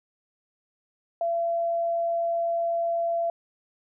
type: tone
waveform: sine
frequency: 677 Hz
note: E5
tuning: 46 cents sharp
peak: -23 dBFS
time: 1.21-3.3 s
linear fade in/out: 2 ms
effects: none